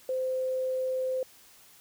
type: tone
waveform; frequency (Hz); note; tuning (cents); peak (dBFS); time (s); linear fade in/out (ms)
sine; 517; C5; -21; -27; 0.09-1.23; 2
effects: white hiss -56 dBFS RMS until 1.8 s